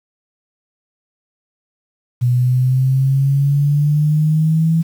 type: exponential sweep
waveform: sine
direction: up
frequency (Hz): 122 to 164.81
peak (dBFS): -11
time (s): 2.21-4.83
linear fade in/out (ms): 20
effects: 7-bit